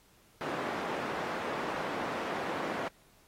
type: band-pass noise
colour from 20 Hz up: white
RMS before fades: -36 dBFS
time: 0.41-2.88 s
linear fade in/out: 0 ms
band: 210 to 1100 Hz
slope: 12 dB/octave
effects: pink hiss -64 dBFS RMS until 3.27 s + AAC 48 kbps